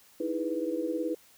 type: chord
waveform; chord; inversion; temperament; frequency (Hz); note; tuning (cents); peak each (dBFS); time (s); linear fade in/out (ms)
sine; E major seventh; third; equal; 311.1 / 329.6 / 415.3 / 493.9; D#4 / E4 / G#4 / B4; 0 / 0 / 0 / 0; -34 / -33 / -39 / -33; 0.2-1.15; 5
effects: white hiss -59 dBFS RMS until 1.37 s